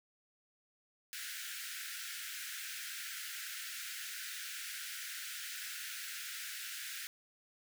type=high-pass noise; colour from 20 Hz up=pink; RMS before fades=-44 dBFS; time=1.13-7.07 s; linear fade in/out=0 ms; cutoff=1400 Hz; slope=96 dB/octave; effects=none